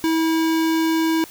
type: tone with notch filter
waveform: square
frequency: 323.5 Hz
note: E4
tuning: 32 cents flat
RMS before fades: -19 dBFS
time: 0.04-1.24 s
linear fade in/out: 0 ms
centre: 9500 Hz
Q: 1.9
effects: white hiss -42 dBFS RMS until 1.3 s